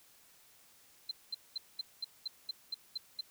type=tone bursts; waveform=sine; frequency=4100 Hz; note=C8; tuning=36 cents flat; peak=-34 dBFS; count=10; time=1.09-3.21 s; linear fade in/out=5 ms; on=23 ms; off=210 ms; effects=white hiss -63 dBFS RMS until 3.3 s